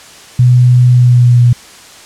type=tone with pitch glide; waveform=sine; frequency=124.1 to 121.27 Hz; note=B2 to B2; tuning=+9 to -31 cents; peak=-3 dBFS; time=0.39-1.53 s; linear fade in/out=5 ms; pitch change=-40 cents; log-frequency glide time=0.9-1.41 s; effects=white hiss -35 dBFS RMS until 2.05 s + low-pass 8000 Hz 12 dB/octave